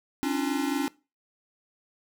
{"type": "tone cluster", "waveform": "square", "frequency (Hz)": [272.9, 297.2, 346.2], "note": ["C#4", "D4", "F4"], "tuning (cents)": [-27, 21, -15], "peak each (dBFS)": [-29, -30, -35], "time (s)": [0.23, 0.88], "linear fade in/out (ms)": 0, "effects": ["noise-tail reverb RT60 0.3 s tail -22 dB re dry"]}